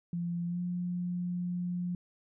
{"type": "tone with pitch glide", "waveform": "sine", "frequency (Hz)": [172.3, 177.35], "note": ["F3", "F3"], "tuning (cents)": [-23, 27], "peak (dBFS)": -31, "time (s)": [0.13, 1.95], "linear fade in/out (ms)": 2, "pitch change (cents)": 50, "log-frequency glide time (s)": [0.47, 0.6], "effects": []}